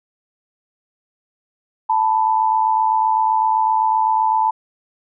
sine tone pair together, 880 / 987.8 Hz, A5 / B5, 0 / 0 cents, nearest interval major second, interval 200 cents, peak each -15 / -19 dBFS, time 1.89-4.51 s, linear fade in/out 10 ms, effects none

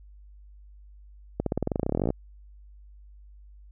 accelerating click train, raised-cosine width 2 ms, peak -12 dBFS, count 22, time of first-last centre 1.4-2.104 s, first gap 63 ms, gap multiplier 0.93, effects added 50 Hz sine -47 dBFS peak until 3.71 s

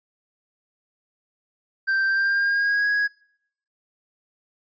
triangle tone with pitch glide, 1568 to 1659.3 Hz, G6 to G#6, 0 to -2 cents, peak -17 dBFS, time 1.87-3.08 s, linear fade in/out 20 ms, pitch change +98 cents, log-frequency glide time 2.07-2.87 s, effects noise-tail reverb RT60 0.7 s tail -24 dB re dry + resampled to 16000 Hz

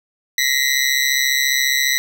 20% pulse ring-modulated tone, 1972 Hz, B6, 3 cents flat, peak -7 dBFS, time 0.38-1.98 s, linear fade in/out 0 ms, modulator 67.3 Hz, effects none

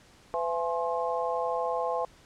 harmonic tone with a mistuned harmonic, 168.3 Hz, E3, 36 cents sharp, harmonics 3 / 4 / 5 / 6, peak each -31 / -32 / -33 / -34 dBFS, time 0.34-2.05 s, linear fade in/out 0 ms, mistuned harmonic 6, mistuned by +87 cents, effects pink hiss -57 dBFS RMS until 2.25 s + low-pass 8000 Hz 12 dB/octave

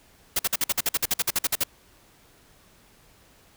white noise bursts, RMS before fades -23 dBFS, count 16, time 0.36-1.637 s, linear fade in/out 5 ms, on 32 ms, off 51 ms, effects pink hiss -57 dBFS RMS until 3.56 s

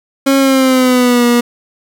30% pulse tone with pitch glide, 272.5 to 240 Hz, C#4 to B3, -29 to -49 cents, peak -5 dBFS, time 0.26-1.41 s, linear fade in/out 10 ms, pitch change -220 cents, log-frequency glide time 0.38-1.25 s, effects none

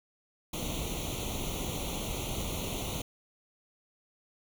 pink noise with comb filter, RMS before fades -35 dBFS, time 0.53-3.02 s, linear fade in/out 5 ms, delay 0.3 ms, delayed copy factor +0.95, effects none

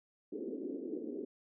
white band-pass noise, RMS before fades -41 dBFS, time 0.32-1.25 s, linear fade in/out 5 ms, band 240 to 430 Hz, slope 48 dB/octave, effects none

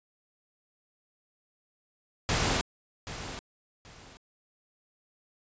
pink noise with echo, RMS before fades -27 dBFS, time 2.29-2.61 s, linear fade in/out 0 ms, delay 780 ms, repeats 2, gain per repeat -12 dB, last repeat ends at 4.17 s, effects resampled to 16000 Hz

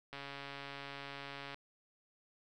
click train, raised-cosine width 0.3 ms, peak -29 dBFS, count 199, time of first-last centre 0.13-1.544 s, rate 140 Hz, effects none

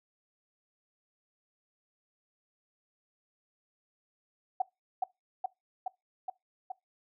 sine tone with echo, 750 Hz, F#5, 23 cents sharp, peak -24 dBFS, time 4.6-4.62 s, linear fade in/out 5 ms, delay 420 ms, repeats 5, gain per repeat -2 dB, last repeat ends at 6.72 s, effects noise-tail reverb RT60 0.2 s tail -22 dB re dry

